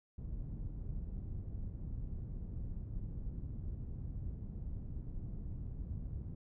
pink low-pass noise, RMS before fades -42 dBFS, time 0.18-6.35 s, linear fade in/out 5 ms, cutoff 140 Hz, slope 12 dB/octave, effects none

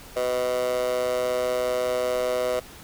15% pulse tone with high-pass filter, 125.2 Hz, B2, 24 cents sharp, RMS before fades -25 dBFS, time 0.16-2.6 s, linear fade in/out 10 ms, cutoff 570 Hz, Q 6.4, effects pink hiss -45 dBFS RMS until 2.83 s

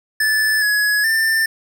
square tone with pitch steps, 1744 / 1685 / 1789 Hz, A6 / G#6 / A6, -16 / +25 / +28 cents, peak -15 dBFS, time 0.2-1.46 s, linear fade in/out 5 ms, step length 420 ms, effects none

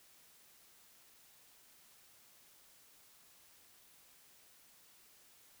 silence, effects white hiss -64 dBFS RMS until 5.6 s

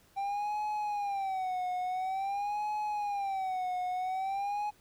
triangle tone with vibrato, 784 Hz, G5, in tune, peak -29 dBFS, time 0.16-4.71 s, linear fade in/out 20 ms, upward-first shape sine, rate 0.48 Hz, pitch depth 130 cents each way, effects pink hiss -64 dBFS RMS until 4.8 s

